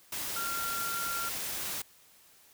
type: tone in noise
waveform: sine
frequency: 1379 Hz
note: F6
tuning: 22 cents flat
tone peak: -34 dBFS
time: 0.36-1.29 s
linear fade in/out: 5 ms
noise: white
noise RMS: -36 dBFS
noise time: 0.12-1.82 s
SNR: -1 dB
effects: white hiss -60 dBFS RMS until 2.53 s